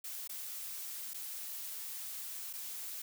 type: noise with dropouts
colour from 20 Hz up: blue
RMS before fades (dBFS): -43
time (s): 0.04-3.02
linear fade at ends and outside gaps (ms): 5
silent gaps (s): 0.276-0.293 / 1.136-1.142 / 2.53-2.535
effects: none